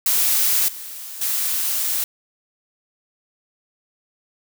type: noise with level steps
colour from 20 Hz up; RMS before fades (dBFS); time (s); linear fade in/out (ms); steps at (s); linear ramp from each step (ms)
blue; -18 / -34 / -22; 0.06-2.04; 2; 0.68 / 1.21; 5
effects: none

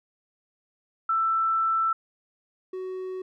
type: tone pair in turn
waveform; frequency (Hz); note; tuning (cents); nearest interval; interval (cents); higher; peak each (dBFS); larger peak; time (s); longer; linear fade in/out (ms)
sine / triangle; 1329 / 372.9; E6 / F#4; +14 / +14; octave + minor seventh; 2200; first; -21 / -29; first; 1.09-1.93 / 2.73-3.22; first; 5
effects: none

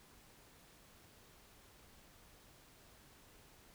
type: silence
effects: pink hiss -63 dBFS RMS until 3.74 s

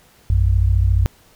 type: tone pair together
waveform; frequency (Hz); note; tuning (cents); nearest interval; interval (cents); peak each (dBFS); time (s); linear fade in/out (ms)
sine; 58.27 / 92.5; A#1 / F#2; 0 / 0; minor sixth; 800; -15; 0.3-1.06; 0
effects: pink hiss -52 dBFS RMS until 1.35 s

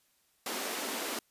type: high-pass noise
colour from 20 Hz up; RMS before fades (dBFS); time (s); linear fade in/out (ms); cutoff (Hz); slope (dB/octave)
pink; -36; 0.46-1.19; 2; 230; 48
effects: white hiss -71 dBFS RMS until 1.3 s + resampled to 32000 Hz

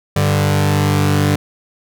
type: tone pair together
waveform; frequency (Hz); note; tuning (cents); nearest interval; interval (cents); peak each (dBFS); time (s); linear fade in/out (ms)
sawtooth; 97.9 / 147; G2 / D3; -2 / +2; perfect fifth; 704; -11; 0.16-1.36; 5
effects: none

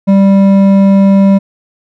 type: tone with hard clipping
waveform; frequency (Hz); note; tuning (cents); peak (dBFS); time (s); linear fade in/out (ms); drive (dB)
triangle; 196; G3; 0; -5; 0.07-1.39; 20; 12
effects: none

